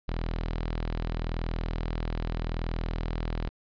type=tone; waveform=sawtooth; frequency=40.8 Hz; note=E1; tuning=17 cents flat; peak=-25 dBFS; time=0.08-3.49 s; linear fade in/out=0 ms; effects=resampled to 11025 Hz + 11-bit